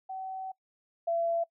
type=tone pair in turn; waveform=sine; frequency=760 / 674.2 Hz; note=F#5 / E5; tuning=+46 / +39 cents; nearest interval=major second; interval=207 cents; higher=first; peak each=-35 / -26 dBFS; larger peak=second; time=0.09-0.52 / 1.07-1.44 s; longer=first; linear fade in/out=10 ms; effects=noise-tail reverb RT60 0.1 s tail -22 dB re dry